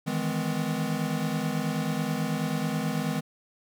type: chord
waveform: square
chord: E major seventh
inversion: third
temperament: equal with one note detuned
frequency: 155.56 / 164.81 / 207.7 / 252.6 Hz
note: D#3 / E3 / G#3 / B3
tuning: 0 / 0 / 0 / +39 cents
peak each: -33 dBFS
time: 0.06-3.21 s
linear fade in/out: 20 ms
effects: none